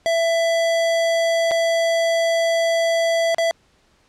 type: tone with dropouts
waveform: square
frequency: 665 Hz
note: E5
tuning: 15 cents sharp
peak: -17 dBFS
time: 0.06-3.51 s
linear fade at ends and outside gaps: 0 ms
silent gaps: 1.511-1.516 / 3.346-3.383 s
effects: pink hiss -59 dBFS RMS until 4.08 s + low-pass 7000 Hz 12 dB/octave